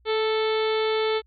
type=harmonic tone with a mistuned harmonic; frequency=440 Hz; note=A4; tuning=in tune; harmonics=1 / 2 / 3 / 4 / 5 / 6 / 7 / 8 / 9 / 10; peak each=-22 / -32 / -33 / -39 / -34 / -42 / -38 / -35 / -41 / -42 dBFS; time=0.05-1.22 s; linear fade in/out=50 ms; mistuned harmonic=1; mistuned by=-15 cents; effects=added 60 Hz sine -57 dBFS peak until 1.26 s